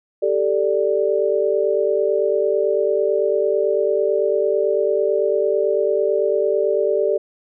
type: chord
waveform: sine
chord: G suspended second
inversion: none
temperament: just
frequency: 392 / 441 / 588 Hz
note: G4 / A4 / D5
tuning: 0 / +4 / +2 cents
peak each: -20 dBFS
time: 0.22-7.18 s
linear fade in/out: 10 ms
effects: none